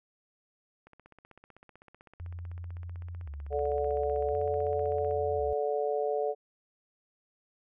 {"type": "click train", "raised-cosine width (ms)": 0.5, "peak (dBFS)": -38, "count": 68, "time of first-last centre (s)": [0.87, 5.111], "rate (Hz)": 15.8}
{"type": "tone with vibrato", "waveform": "sine", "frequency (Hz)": 79, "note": "D#2", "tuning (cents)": 27, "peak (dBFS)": -37, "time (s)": [2.2, 5.53], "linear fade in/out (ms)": 0, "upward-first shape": "square", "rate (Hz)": 0.47, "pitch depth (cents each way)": 160}
{"type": "harmonic tone", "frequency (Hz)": 145.5, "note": "D3", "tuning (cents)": -16, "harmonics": [3, 4, 5], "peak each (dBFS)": [-30, -32, -34], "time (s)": [3.5, 6.35], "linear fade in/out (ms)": 50}
{"effects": []}